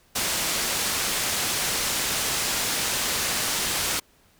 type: low-pass noise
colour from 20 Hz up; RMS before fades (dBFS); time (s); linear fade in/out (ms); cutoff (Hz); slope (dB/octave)
white; -26; 0.15-4; 10; 9000; 12
effects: pink hiss -60 dBFS RMS until 4.39 s